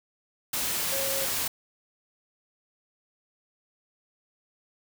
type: tone in noise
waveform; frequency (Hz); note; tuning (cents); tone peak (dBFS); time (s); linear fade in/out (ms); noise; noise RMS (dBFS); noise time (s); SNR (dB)
sine; 544; C#5; -33; -32; 0.92-1.25; 5; white; -29; 0.53-1.48; -6
effects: none